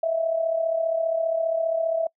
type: tone with amplitude modulation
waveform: sine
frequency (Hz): 656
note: E5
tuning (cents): -9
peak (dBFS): -18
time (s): 0.03-2.07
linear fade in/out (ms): 5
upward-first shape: sine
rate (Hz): 35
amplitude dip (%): 60
effects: noise-tail reverb RT60 0.1 s tail -26 dB re dry